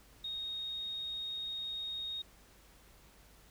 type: tone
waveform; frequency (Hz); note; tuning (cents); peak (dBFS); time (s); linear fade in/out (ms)
sine; 3729; A#7; 0; -37; 0.24-2.22; 5
effects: added 50 Hz sine -63 dBFS peak until 3.5 s + pink hiss -62 dBFS RMS until 3.5 s